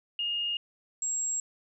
sine tone pair in turn, 2843 / 7590 Hz, F7 / A#8, +30 / +30 cents, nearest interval octave + perfect fourth, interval 1700 cents, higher second, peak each -28 dBFS, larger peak neither, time 0.19-0.57 / 1.02-1.4 s, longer neither, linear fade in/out 2 ms, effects none

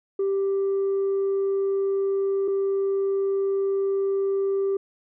sine tone pair in turn, 392 / 392 Hz, G4 / G4, 0 / 0 cents, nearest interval unison, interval 0 cents, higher neither, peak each -19 / -19 dBFS, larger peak neither, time 0.19-2.48 / 2.48-4.77 s, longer neither, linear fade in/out 5 ms, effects tanh soft clip ceiling -19 dBFS

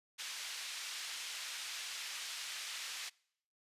pink band-pass noise, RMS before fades -44 dBFS, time 0.18-3.1 s, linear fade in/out 20 ms, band 2300 to 7000 Hz, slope 12 dB/octave, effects noise-tail reverb RT60 0.7 s tail -25 dB re dry + resampled to 32000 Hz

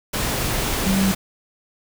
sine tone in noise, 193.2 Hz, G3, 25 cents flat, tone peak -17 dBFS, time 0.86-1.12 s, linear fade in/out 10 ms, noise pink, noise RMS -23 dBFS, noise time 0.13-1.15 s, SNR +3 dB, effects none

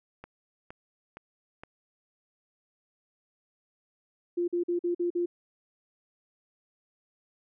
click train, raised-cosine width 0.5 ms, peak -28 dBFS, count 4, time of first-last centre 0.24-1.635 s, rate 2.15 Hz
sine tone bursts, 348.6 Hz, F4, 3 cents flat, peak -25 dBFS, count 6, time 4.37-5.26 s, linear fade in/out 10 ms, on 110 ms, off 46 ms
effects none

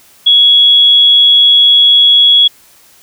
sine tone, 3348 Hz, G#7, 13 cents sharp, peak -3 dBFS, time 0.26-2.48 s, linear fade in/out 10 ms, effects white hiss -44 dBFS RMS until 3.02 s

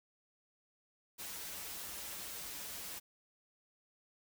white noise with comb filter, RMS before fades -45 dBFS, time 1.18-3 s, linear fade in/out 20 ms, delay 7.8 ms, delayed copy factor -0.7, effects none

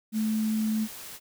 sine tone in noise, 218 Hz, A3, 16 cents flat, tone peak -24 dBFS, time 0.12-0.88 s, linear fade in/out 50 ms, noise white, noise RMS -42 dBFS, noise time 0.12-1.2 s, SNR +15 dB, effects none

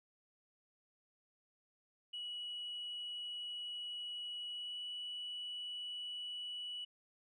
sine tone with pitch glide, 2928 to 2947 Hz, F#7 to F#7, -19 to -8 cents, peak -40 dBFS, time 2.13-6.85 s, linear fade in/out 10 ms, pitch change +11 cents, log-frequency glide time 4.49-4.8 s, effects tanh soft clip ceiling -38 dBFS

